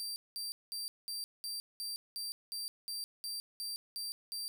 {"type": "tone bursts", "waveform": "sawtooth", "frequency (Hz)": 4699, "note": "D8", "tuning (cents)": 0, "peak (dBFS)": -35, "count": 13, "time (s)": [0, 4.48], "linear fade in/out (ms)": 0, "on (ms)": 160, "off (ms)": 200, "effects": ["12-bit"]}